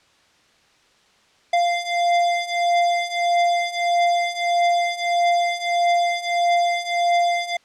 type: beating tone pair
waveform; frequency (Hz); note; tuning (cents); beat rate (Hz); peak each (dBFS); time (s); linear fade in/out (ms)
square; 694 / 695.6; F5 / F5; -11 / -7; 1.6; -23 / -20; 1.53-7.57; 5
effects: white hiss -57 dBFS RMS until 7.64 s + low-pass 5000 Hz 12 dB/octave